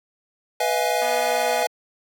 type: chord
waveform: square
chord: F half-diminished seventh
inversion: second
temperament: equal with one note detuned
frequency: 493.9 / 636.1 / 698.5 / 830.6 Hz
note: Cb5 / Eb5 / F5 / Ab5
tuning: 0 / +38 / 0 / 0 cents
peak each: -26 dBFS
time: 0.6-1.67 s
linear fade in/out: 5 ms
type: click train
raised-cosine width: 0.5 ms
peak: -19 dBFS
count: 149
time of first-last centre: 1.02-1.627 s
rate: 244 Hz
effects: high-pass 300 Hz 12 dB/octave